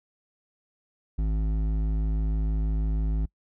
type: tone with hard clipping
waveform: triangle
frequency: 53.1 Hz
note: G#1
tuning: 39 cents sharp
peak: -25 dBFS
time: 1.18-3.26 s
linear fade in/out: 10 ms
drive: 14 dB
effects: noise-tail reverb RT60 0.1 s tail -24 dB re dry